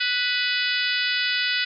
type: harmonic tone with a mistuned harmonic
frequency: 493.9 Hz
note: B4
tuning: in tune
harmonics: 3 / 4 / 5 / 6 / 7 / 8 / 9 / 10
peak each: -27 / -28 / -29 / -30 / -30 / -31 / -32 / -32 dBFS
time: 0-1.65 s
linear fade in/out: 10 ms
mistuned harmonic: 5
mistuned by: +34 cents
effects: none